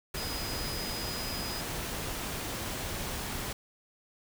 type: tone in noise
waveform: sine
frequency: 4978 Hz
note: D#8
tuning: in tune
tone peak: -39 dBFS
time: 0.17-1.61 s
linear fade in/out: 5 ms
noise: pink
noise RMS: -36 dBFS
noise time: 0.14-3.53 s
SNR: -6 dB
effects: none